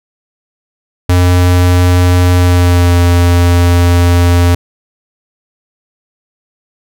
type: tone with pitch glide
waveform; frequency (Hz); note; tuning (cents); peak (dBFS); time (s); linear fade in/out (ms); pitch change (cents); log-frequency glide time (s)
square; 89.4 to 87.36; F2 to F2; +41 to +1; -6; 1.09-4.55; 5; -40; 2.36-2.98
effects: none